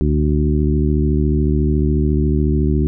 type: harmonic tone with a mistuned harmonic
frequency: 74 Hz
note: D2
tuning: 14 cents sharp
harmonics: 1 / 2 / 3 / 4 / 5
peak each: -16 / -19 / -21 / -22 / -23 dBFS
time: 0.01-2.87 s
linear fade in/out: 0 ms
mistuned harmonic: 1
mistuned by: -80 cents
effects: none